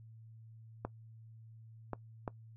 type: clicks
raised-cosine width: 1 ms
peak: -23 dBFS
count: 3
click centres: 0.85 / 1.933 / 2.278 s
effects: noise-tail reverb RT60 0.1 s tail -20 dB re dry + added 112 Hz sine -52 dBFS peak until 2.56 s